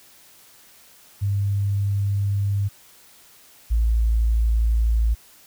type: tone pair in turn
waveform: sine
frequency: 100 / 56.12 Hz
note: G2 / A1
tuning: +35 / +35 cents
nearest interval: minor seventh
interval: 1000 cents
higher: first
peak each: -19 / -16 dBFS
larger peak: second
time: 1.21-2.69 / 3.7-5.15 s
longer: first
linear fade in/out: 20 ms
effects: white hiss -51 dBFS RMS until 5.46 s